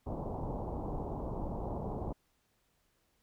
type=low-pass noise; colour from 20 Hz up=pink; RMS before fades=-38 dBFS; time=0.06-2.13 s; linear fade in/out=10 ms; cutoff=970 Hz; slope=48 dB/octave; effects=pink hiss -75 dBFS RMS until 3.22 s